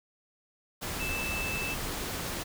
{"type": "tone in noise", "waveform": "sine", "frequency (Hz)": 2637, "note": "E7", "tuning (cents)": 0, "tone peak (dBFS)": -33, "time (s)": [0.99, 1.75], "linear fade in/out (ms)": 20, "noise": "pink", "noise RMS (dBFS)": -35, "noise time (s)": [0.81, 2.44], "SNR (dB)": -1, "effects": []}